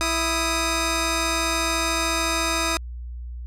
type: tone pair together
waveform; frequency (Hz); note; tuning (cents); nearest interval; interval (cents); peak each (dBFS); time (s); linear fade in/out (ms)
10% pulse; 329.6 / 1244.4; E4 / D#6; 0 / 0; octave + major seventh; 2300; -16; 0.01-2.77; 0
effects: added 60 Hz sine -31 dBFS peak until 3.46 s + resampled to 32000 Hz